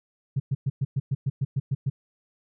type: tone bursts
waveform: sine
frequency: 135.2 Hz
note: C#3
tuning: 43 cents flat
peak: -20 dBFS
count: 11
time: 0.36-1.9 s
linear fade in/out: 10 ms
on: 40 ms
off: 110 ms
effects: tanh soft clip ceiling -17 dBFS